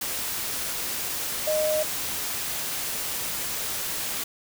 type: tone in noise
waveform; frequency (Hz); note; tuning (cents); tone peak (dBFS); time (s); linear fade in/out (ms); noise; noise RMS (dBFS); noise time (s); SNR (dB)
sine; 617; D#5; -15; -22; 1.47-1.83; 5; white; -30; 0.01-4.24; +5
effects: none